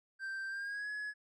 triangle tone with pitch glide, 1568 to 1690.3 Hz, G6 to G#6, 0 to +30 cents, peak -36 dBFS, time 0.19-1.14 s, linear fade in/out 50 ms, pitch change +130 cents, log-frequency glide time 0.48-0.9 s, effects resampled to 24000 Hz

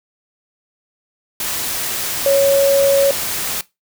sine tone in noise, 554.4 Hz, C#5, in tune, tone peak -10 dBFS, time 2.26-3.11 s, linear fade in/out 2 ms, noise white, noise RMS -22 dBFS, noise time 1.4-3.61 s, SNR +9 dB, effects noise-tail reverb RT60 0.2 s tail -19 dB re dry

